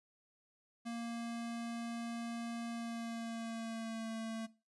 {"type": "tone with pitch glide", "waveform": "square", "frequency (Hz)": [233.1, 224.1], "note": ["A#3", "A3"], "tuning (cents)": [0, 32], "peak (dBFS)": -40, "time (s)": [0.85, 4.47], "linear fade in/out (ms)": 20, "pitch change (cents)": -68, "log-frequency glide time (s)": [2.7, 4.11], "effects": ["noise-tail reverb RT60 0.3 s tail -19 dB re dry", "resampled to 24000 Hz"]}